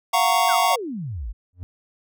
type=chord; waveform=square; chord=Gb major seventh; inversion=third; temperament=just; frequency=693.7 / 740 / 925 / 1110 Hz; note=F5 / Gb5 / Bb5 / Db6; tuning=-12 / 0 / -14 / +2 cents; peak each=-23 dBFS; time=0.13-0.76 s; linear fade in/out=10 ms
type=exponential sweep; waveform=sine; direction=down; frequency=1661.2 to 43.65 Hz; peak=-27 dBFS; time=0.48-1.33 s; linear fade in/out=20 ms
type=tone with exponential growth; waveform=triangle; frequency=89 Hz; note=F2; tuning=33 cents sharp; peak=-25 dBFS; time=1.53-1.63 s; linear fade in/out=0 ms; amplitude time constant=21 ms
effects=none